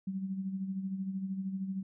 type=tone with tremolo; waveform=sine; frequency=191.6 Hz; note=G3; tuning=39 cents flat; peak=-31 dBFS; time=0.07-1.83 s; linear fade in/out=5 ms; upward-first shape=sine; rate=13 Hz; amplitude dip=55%; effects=none